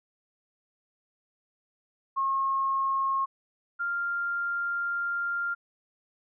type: tone pair in turn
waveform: sine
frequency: 1082 / 1395.2 Hz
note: C#6 / F6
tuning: -42 / -2 cents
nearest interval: major third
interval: 440 cents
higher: second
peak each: -24 / -27 dBFS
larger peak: first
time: 2.16-3.26 / 3.79-5.55 s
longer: second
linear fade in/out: 20 ms
effects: none